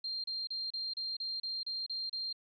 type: tone bursts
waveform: sine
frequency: 4186 Hz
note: C8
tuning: in tune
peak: -35 dBFS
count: 10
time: 0.04-2.328 s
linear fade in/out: 5 ms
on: 200 ms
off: 32 ms
effects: none